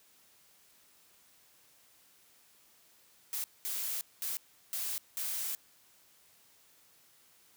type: noise bursts at uneven times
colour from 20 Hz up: blue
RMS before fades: -36 dBFS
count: 5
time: 3.33-3.44 / 3.65-4.01 / 4.22-4.37 / 4.73-4.98 / 5.17-5.55 s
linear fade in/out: 0 ms
effects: white hiss -64 dBFS RMS until 7.56 s + high-pass 60 Hz 12 dB/octave